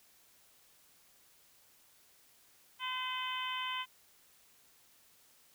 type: harmonic tone with a mistuned harmonic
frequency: 511 Hz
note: C5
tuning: 41 cents flat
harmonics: 2 / 3 / 4 / 5 / 6 / 7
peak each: -39 / -46 / -44 / -44 / -40 / -50 dBFS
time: 2.79-3.86 s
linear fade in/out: 50 ms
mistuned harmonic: 7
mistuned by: -20 cents
effects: white hiss -65 dBFS RMS until 5.54 s